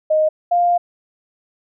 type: tone pair in turn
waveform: sine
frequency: 621 / 700.7 Hz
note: D#5 / F5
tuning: -3 / +6 cents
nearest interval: major second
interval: 209 cents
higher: second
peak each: -12 dBFS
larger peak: neither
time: 0.1-0.29 / 0.51-0.78 s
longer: second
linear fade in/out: 10 ms
effects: none